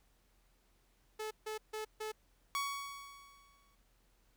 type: tone bursts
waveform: sawtooth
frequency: 432.3 Hz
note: A4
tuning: 31 cents flat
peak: -35 dBFS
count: 4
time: 1.19-2.12 s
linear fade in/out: 10 ms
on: 120 ms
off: 150 ms
type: tone with exponential decay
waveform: sawtooth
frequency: 1121 Hz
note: C#6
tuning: 19 cents sharp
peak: -29 dBFS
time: 2.55-3.75 s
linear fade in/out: 0 ms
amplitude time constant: 260 ms
effects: added 42 Hz sine -70 dBFS peak until 4.36 s + pink hiss -74 dBFS RMS until 4.36 s